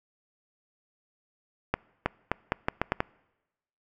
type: accelerating click train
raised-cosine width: 0.5 ms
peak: -9 dBFS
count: 8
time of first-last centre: 1.74-3.004 s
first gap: 320 ms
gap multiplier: 0.8
effects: noise-tail reverb RT60 1.0 s tail -25 dB re dry